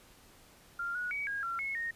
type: tone with pitch steps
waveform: sine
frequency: 1392 / 1460 / 2266 / 1632 / 1366 / 2183 / 1854 Hz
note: F6 / F#6 / C#7 / G#6 / F6 / C#7 / A#6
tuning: -6 / -24 / +37 / -31 / -39 / -27 / -10 cents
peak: -33 dBFS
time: 0.79-1.91 s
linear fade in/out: 5 ms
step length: 160 ms
effects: pink hiss -59 dBFS RMS until 1.95 s + resampled to 32000 Hz